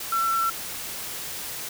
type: tone in noise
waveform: sine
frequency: 1345 Hz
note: E6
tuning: 34 cents sharp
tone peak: -21 dBFS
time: 0.12-0.5 s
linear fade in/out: 5 ms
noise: white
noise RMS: -34 dBFS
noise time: 0-1.69 s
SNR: +10 dB
effects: none